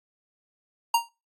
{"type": "tone with exponential decay", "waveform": "square", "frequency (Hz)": 932.3, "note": "A#5", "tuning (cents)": 0, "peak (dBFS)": -16, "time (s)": [0.94, 1.09], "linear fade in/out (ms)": 5, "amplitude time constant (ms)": 32, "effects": ["noise-tail reverb RT60 0.3 s tail -24 dB re dry", "AAC 64 kbps"]}